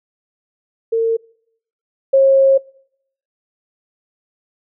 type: tone pair in turn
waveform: sine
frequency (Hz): 454.3 / 540.3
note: A#4 / C#5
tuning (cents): -45 / -44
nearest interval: minor third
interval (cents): 301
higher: second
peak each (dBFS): -13 / -7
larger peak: second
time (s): 0.92-1.17 / 2.13-2.58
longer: second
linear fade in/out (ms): 10
effects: noise-tail reverb RT60 0.7 s tail -25 dB re dry